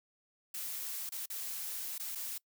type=noise with dropouts; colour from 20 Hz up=blue; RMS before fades=-40 dBFS; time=0.54-2.38 s; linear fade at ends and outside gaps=5 ms; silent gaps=1.093-1.12 / 1.259-1.3 / 1.981-1.996 / 2.151-2.155 s; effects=noise-tail reverb RT60 0.1 s tail -24 dB re dry